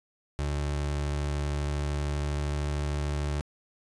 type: tone with pitch glide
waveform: 30% pulse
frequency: 72.7 to 73.25 Hz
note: D2 to D2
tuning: -17 to -4 cents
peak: -25 dBFS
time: 0.39-3.41 s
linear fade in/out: 0 ms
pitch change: +13 cents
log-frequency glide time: 1.58-2.87 s
effects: resampled to 22050 Hz